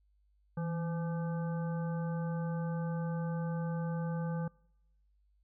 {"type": "harmonic tone with a mistuned harmonic", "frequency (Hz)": 170.1, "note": "F3", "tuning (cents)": -45, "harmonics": [1, 3, 5, 7, 9], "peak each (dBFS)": [-33, -43, -47, -50, -52], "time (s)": [0.57, 4.48], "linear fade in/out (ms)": 5, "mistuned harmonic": 1, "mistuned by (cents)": -70, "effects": ["noise-tail reverb RT60 0.9 s tail -26 dB re dry", "added 50 Hz sine -67 dBFS peak until 5.43 s"]}